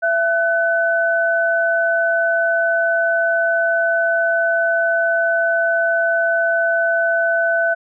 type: tone pair together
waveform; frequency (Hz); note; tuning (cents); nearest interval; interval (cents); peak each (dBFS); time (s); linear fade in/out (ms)
sine; 670 / 1504.1; E5 / F#6; +28 / +28; octave + major second; 1400; -17; 0.02-7.75; 20
effects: none